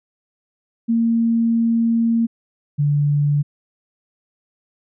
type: tone pair in turn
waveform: sine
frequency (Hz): 230 / 145.44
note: A#3 / D3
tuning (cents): -23 / -16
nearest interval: minor sixth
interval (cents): 793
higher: first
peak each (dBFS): -14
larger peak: neither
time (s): 0.88-2.27 / 2.78-3.43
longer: first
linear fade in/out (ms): 20
effects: none